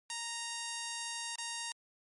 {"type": "tone with dropouts", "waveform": "5% pulse", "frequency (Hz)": 931, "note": "A#5", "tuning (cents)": -2, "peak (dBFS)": -25, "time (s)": [0.1, 1.72], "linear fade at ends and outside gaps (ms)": 1, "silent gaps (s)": [1.357, 1.384], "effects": ["MP3 48 kbps"]}